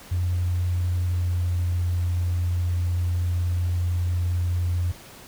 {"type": "tone with pitch glide", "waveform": "sine", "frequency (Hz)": [88.9, 87.98], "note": ["F2", "F2"], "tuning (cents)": [31, 13], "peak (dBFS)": -20, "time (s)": [0.11, 4.92], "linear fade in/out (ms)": 10, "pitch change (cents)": -18, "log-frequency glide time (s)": [1.03, 1.52], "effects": ["tanh soft clip ceiling -16 dBFS", "pink hiss -45 dBFS RMS until 5.27 s"]}